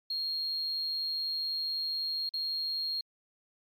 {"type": "tone with dropouts", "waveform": "sine", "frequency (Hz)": 4252, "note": "C8", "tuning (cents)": 27, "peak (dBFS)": -29, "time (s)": [0.1, 3.01], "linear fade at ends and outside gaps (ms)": 5, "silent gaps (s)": [2.292, 2.337], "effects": ["tanh soft clip ceiling -27 dBFS", "MP3 64 kbps"]}